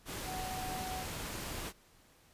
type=tone in noise; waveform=sine; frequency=746 Hz; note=F#5; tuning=14 cents sharp; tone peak=-40 dBFS; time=0.24-1.06 s; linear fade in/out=50 ms; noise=pink; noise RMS=-41 dBFS; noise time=0.05-1.73 s; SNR=-2 dB; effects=pink hiss -64 dBFS RMS until 2.33 s + resampled to 32000 Hz